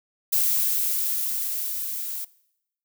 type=noise with level ramp; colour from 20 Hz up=violet; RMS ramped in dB=-21 to -32 dBFS; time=0.32-2.25 s; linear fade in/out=10 ms; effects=noise-tail reverb RT60 0.8 s tail -21 dB re dry